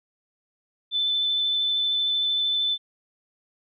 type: tone with vibrato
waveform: sine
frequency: 3520 Hz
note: A7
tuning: in tune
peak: -21 dBFS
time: 0.91-2.78 s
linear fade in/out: 50 ms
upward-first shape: sine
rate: 13 Hz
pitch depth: 10 cents each way
effects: none